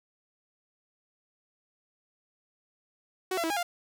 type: tone with pitch steps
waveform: sawtooth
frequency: 373.3 / 677 / 326.2 / 816 / 699 Hz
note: F#4 / E5 / E4 / G#5 / F5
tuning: +15 / +46 / -18 / -31 / +1 cents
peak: -24 dBFS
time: 3.31-3.63 s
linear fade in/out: 5 ms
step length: 64 ms
effects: none